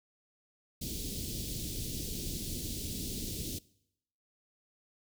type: band-stop noise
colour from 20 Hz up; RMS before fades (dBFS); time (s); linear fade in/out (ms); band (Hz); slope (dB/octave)
pink; -38; 0.81-3.59; 10; 380 to 3500; 24
effects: noise-tail reverb RT60 0.8 s tail -22 dB re dry